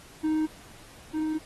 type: tone pair in turn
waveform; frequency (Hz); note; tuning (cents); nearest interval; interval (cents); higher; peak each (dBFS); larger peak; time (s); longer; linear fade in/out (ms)
triangle; 311.7 / 311.7; D#4 / D#4; +3 / +3; unison; 0; neither; -21 / -24; first; 0.23-0.47 / 1.13-1.39; second; 20
effects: pink hiss -51 dBFS RMS until 1.45 s + AAC 32 kbps